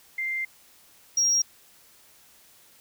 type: tone pair in turn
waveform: sine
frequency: 2093 / 5627 Hz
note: C7 / F8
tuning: 0 / +12 cents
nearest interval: octave + perfect fourth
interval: 1712 cents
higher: second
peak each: -26 / -18 dBFS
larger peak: second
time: 0.18-0.45 / 1.17-1.42 s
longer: first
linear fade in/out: 5 ms
effects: tanh soft clip ceiling -16 dBFS + white hiss -56 dBFS RMS until 2.8 s